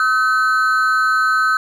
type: ring-modulated tone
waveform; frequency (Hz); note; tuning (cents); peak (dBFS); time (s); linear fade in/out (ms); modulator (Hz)
triangle; 1401; F6; +5; -8; 0-1.57; 2; 120
effects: none